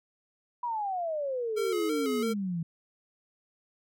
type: exponential sweep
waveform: sine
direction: down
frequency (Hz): 987.8 to 161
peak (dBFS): -29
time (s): 0.63-2.63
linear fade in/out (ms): 5
type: tone with vibrato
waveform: square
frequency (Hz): 439.5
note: A4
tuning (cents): -2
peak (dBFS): -30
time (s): 1.56-2.34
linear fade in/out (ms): 20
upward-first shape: square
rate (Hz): 3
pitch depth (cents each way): 63
effects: none